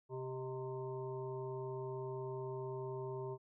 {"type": "harmonic tone with a mistuned harmonic", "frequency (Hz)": 130.81, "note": "C3", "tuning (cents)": 0, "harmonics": [1, 3, 5, 7, 8], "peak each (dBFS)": [-45, -42, -52, -51, -55], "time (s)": [0.09, 3.38], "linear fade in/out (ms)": 50, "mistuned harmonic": 5, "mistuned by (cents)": -70, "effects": []}